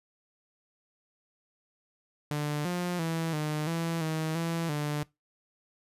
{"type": "tone with pitch steps", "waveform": "sawtooth", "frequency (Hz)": [148.3, 177.3, 163.9, 152, 166.2, 158.3, 166.5, 148.3], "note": ["D3", "F3", "E3", "D#3", "E3", "D#3", "E3", "D3"], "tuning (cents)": [17, 26, -10, -40, 15, 30, 18, 17], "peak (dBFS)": -25, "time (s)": [2.31, 5.03], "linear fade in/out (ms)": 0, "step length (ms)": 340, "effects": ["noise-tail reverb RT60 0.2 s tail -22 dB re dry", "resampled to 32000 Hz"]}